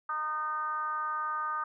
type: tone with frequency modulation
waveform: sine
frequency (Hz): 1227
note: D#6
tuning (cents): -25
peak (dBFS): -30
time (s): 0.09-1.64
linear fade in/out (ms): 5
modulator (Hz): 306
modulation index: 0.73
effects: none